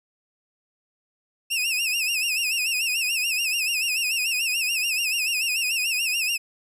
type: tone with vibrato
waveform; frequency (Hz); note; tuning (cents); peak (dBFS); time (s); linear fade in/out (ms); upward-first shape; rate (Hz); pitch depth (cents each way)
sawtooth; 2637; E7; 0; -19; 1.5-6.38; 20; sine; 6.9; 120
effects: resampled to 32000 Hz + 10-bit